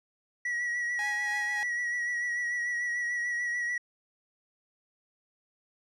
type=tone with vibrato; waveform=triangle; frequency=1926 Hz; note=B6; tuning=44 cents flat; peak=-27 dBFS; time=0.45-3.78 s; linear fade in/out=5 ms; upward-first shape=sine; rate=6.8 Hz; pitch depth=30 cents each way
type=tone with tremolo; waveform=sawtooth; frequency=830.6 Hz; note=G#5; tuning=in tune; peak=-31 dBFS; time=0.99-1.63 s; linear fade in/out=0 ms; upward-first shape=sine; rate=3.5 Hz; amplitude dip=45%
effects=low-pass 9000 Hz 12 dB/octave